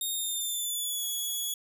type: tone with pitch glide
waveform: 10% pulse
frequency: 3700 to 3373 Hz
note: A#7 to G#7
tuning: -14 to +26 cents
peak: -23 dBFS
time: 0.01-1.54 s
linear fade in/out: 2 ms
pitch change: -160 cents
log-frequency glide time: 0.12-1.05 s
effects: none